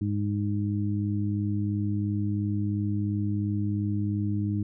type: harmonic tone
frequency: 102.9 Hz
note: G#2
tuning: 16 cents flat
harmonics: 1 / 2 / 3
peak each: -27 / -30 / -32 dBFS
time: 0.01-4.63 s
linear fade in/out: 5 ms
effects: none